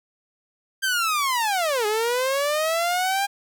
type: linear two-way sweep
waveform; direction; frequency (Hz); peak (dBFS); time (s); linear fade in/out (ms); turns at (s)
sawtooth; down then up; 1591 to 413.1 to 807; -17; 0.82-3.27; 20; 1.86
effects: none